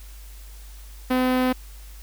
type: tone with notch filter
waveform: sawtooth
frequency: 254.8 Hz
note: C4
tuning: 46 cents flat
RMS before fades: -21 dBFS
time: 1.1-1.53 s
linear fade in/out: 10 ms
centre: 7000 Hz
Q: 0.56
effects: added 50 Hz sine -39 dBFS peak until 2.02 s + white hiss -50 dBFS RMS until 2.02 s